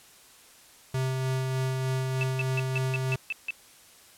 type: tone with tremolo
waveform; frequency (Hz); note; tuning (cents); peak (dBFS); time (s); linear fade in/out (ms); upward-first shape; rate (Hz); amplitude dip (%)
square; 130.9; C3; +1; -26; 0.94-3.16; 5; sine; 3.3; 25
type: tone bursts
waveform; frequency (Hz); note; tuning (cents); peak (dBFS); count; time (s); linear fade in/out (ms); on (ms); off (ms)
sine; 2637; E7; 0; -27; 8; 2.21-3.506; 0; 22; 160
effects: white hiss -54 dBFS RMS until 4.17 s + low-pass 12000 Hz 12 dB/octave